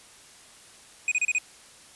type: tone bursts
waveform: square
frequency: 2489 Hz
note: D#7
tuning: in tune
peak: -22 dBFS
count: 5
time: 1.08-1.384 s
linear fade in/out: 2 ms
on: 36 ms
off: 31 ms
effects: white hiss -51 dBFS RMS until 1.95 s + resampled to 24000 Hz